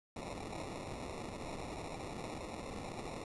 violet noise with sample-and-hold, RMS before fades -44 dBFS, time 0.16-3.24 s, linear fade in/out 2 ms, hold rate 1575 Hz, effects resampled to 24000 Hz

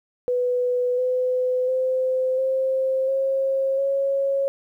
sine tone with pitch steps, 495.1 / 505.5 / 516.1 / 527 / 538 / 549.3 Hz, B4 / B4 / C5 / C5 / C5 / C#5, +4 / +40 / -24 / +12 / +48 / -16 cents, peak -19 dBFS, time 0.28-4.48 s, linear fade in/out 0 ms, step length 700 ms, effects 10-bit

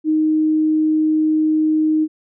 sine tone, 311.1 Hz, D#4, in tune, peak -13 dBFS, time 0.04-2.08 s, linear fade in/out 50 ms, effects none

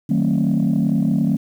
sine chord, D# diminished seventh, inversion none, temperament just, 155.56 / 186.68 / 224 / 268.8 Hz, D#3 / F#3 / A3 / C4, 0 / +16 / +31 / +47 cents, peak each -20 / -19 / -18 / -21 dBFS, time 0.09-1.37 s, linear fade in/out 10 ms, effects tanh soft clip ceiling -10 dBFS + 8-bit

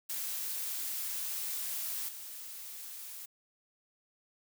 blue noise with level steps, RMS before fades -37 / -45 dBFS, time 0.09-3.26 s, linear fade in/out 10 ms, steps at 2.08 s, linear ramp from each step 10 ms, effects none

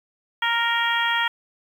harmonic tone, 466.2 Hz, A#4, in tune, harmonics 2 / 3 / 4 / 5 / 6 / 7, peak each -25 / -26 / -24 / -31 / -32 / -27 dBFS, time 0.42-1.28 s, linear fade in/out 5 ms, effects 8-bit

